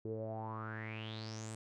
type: tone with low-pass filter sweep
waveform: sawtooth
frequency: 110 Hz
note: A2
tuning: in tune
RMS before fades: -43 dBFS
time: 0.05-1.55 s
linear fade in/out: 0 ms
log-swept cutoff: 390 to 8600 Hz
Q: 8.3
effects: none